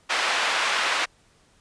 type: band-pass noise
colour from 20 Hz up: white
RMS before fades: -24 dBFS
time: 0.09-1.06 s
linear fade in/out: 20 ms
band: 700 to 2600 Hz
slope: 12 dB/octave
effects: pink hiss -60 dBFS RMS until 1.6 s + resampled to 22050 Hz